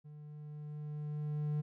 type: tone with level ramp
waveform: triangle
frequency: 149.6 Hz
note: D3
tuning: 32 cents sharp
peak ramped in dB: -47 to -29 dBFS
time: 0.04-1.62 s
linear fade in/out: 20 ms
effects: none